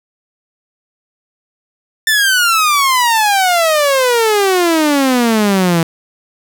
sawtooth exponential sweep, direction down, 1793 to 162.2 Hz, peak -6 dBFS, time 2.07-5.83 s, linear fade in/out 2 ms, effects none

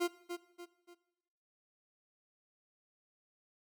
40% pulse tone with echo, 349.1 Hz, F4, 1 cent flat, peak -29 dBFS, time 0-0.08 s, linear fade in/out 20 ms, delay 290 ms, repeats 3, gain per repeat -8 dB, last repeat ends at 0.95 s, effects noise-tail reverb RT60 1.0 s tail -18 dB re dry

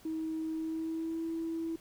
sine tone with pitch glide, 318.8 to 327.8 Hz, D#4 to E4, +42 to -10 cents, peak -32 dBFS, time 0.05-1.76 s, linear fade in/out 5 ms, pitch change +48 cents, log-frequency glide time 0.53-1.24 s, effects tanh soft clip ceiling -28 dBFS + pink hiss -59 dBFS RMS until 1.8 s

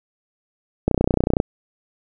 click train, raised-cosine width 2 ms, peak -3 dBFS, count 17, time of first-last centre 0.88-1.401 s, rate 30.7 Hz, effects none

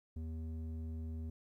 square tone with low-pass filter, 80.2 Hz, E2, 47 cents flat, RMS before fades -42 dBFS, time 0.16-1.3 s, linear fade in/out 5 ms, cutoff 260 Hz, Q 1.1, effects 13-bit

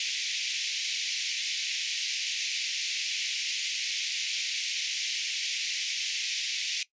pink band-pass noise, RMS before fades -32 dBFS, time 0-6.83 s, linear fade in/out 2 ms, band 2200 to 6700 Hz, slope 48 dB/octave, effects noise-tail reverb RT60 0.1 s tail -18 dB re dry + resampled to 16000 Hz

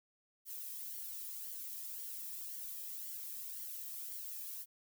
violet noise with flanger, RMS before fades -45 dBFS, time 0.45-4.66 s, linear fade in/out 50 ms, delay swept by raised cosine 0.78 to 1.43 ms, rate 1.9 Hz, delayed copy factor -0.5, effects none

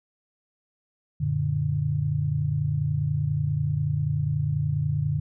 sine chord, Gb augmented, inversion none, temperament equal, 92.5 / 116.54 / 146.83 Hz, Gb2 / Bb2 / D3, 0 / 0 / 0 cents, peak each -30 / -29 / -24 dBFS, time 1.2-5.2 s, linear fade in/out 10 ms, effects none

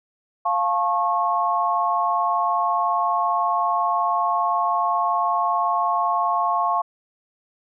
sine chord, F augmented, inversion none, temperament just, 698.5 / 873.1 / 1091.3 Hz, F5 / A5 / C#6, 0 / -14 / -27 cents, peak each -23 / -25 / -21 dBFS, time 0.45-6.82 s, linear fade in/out 10 ms, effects none

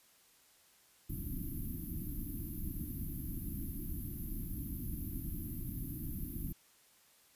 pink band-stop noise, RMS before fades -40 dBFS, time 1.09-6.53 s, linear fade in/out 10 ms, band 330 to 11000 Hz, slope 96 dB/octave, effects white hiss -66 dBFS RMS until 7.35 s + resampled to 32000 Hz

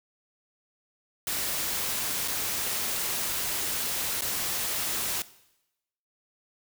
white noise with dropouts, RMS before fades -30 dBFS, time 1.27-5.22 s, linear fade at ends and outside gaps 1 ms, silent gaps 2.277-2.282 / 4.209-4.22 s, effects noise-tail reverb RT60 0.9 s tail -18 dB re dry

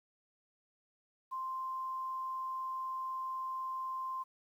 sine tone with quantisation, 1046 Hz, C6, 1 cent flat, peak -36 dBFS, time 1.31-4.24 s, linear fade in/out 20 ms, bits 11, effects none

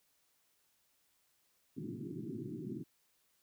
white band-pass noise, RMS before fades -43 dBFS, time 1.76-2.84 s, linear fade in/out 20 ms, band 110 to 380 Hz, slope 96 dB/octave, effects white hiss -75 dBFS RMS until 3.42 s

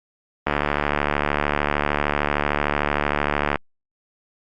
click train, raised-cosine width 0.5 ms, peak -4 dBFS, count 227, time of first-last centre 0.47-3.557 s, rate 73.2 Hz, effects Opus 32 kbps

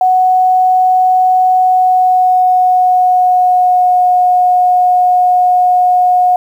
sine tone with pitch glide, 740 to 725.6 Hz, F#5 to F#5, 0 to -34 cents, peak -6 dBFS, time 0.01-6.36 s, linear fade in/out 2 ms, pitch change -34 cents, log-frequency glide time 1.59-4.08 s, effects 7-bit

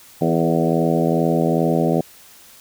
harmonic tone with a mistuned harmonic, 82.41 Hz, E2, in tune, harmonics 2 / 3 / 4 / 5 / 6 / 7 / 8 / 9, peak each -20 / -22 / -23 / -24 / -25 / -25 / -26 / -27 dBFS, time 0.21-2.01 s, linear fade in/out 5 ms, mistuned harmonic 5, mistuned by +24 cents, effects white hiss -46 dBFS RMS until 2.6 s

